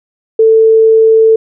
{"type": "tone", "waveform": "sine", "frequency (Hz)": 444.6, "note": "A4", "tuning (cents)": 18, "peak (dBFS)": -3, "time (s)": [0.39, 1.36], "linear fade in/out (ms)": 5, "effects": []}